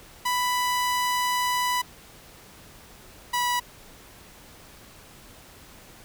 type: tone pair in turn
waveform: sawtooth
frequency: 991 / 977.9 Hz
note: B5 / B5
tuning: +6 / -17 cents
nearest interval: unison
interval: 23 cents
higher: first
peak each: -19 dBFS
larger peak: neither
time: 0.25-1.82 / 3.33-3.6 s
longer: first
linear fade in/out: 10 ms
effects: pink hiss -49 dBFS RMS until 6.04 s